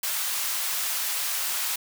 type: high-pass noise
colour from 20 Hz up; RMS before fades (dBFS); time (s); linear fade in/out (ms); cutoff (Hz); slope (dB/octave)
white; -28; 0.03-1.76; 5; 860; 12
effects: none